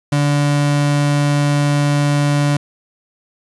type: tone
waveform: 35% pulse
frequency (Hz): 144.9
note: D3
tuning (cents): -23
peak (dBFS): -11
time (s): 0.12-2.57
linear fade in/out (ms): 5
effects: resampled to 24000 Hz + 8-bit